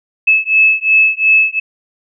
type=beating tone pair; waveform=sine; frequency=2600 / 2602.8 Hz; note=E7 / E7; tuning=-24 / -23 cents; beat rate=2.8 Hz; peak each=-11 dBFS; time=0.27-1.6 s; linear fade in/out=10 ms; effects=none